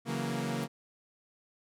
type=chord; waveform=sawtooth; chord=F# dominant seventh; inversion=second; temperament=equal; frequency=138.59 / 164.81 / 185 / 233.1 Hz; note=C#3 / E3 / F#3 / A#3; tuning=0 / 0 / 0 / 0 cents; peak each=-33 / -35 / -36 / -31 dBFS; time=0.05-0.68 s; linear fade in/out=50 ms
type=noise with exponential growth; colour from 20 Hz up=violet; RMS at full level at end=-40 dBFS; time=0.56-0.64 s; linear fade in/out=0 ms; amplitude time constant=16 ms
effects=low-pass 12000 Hz 12 dB/octave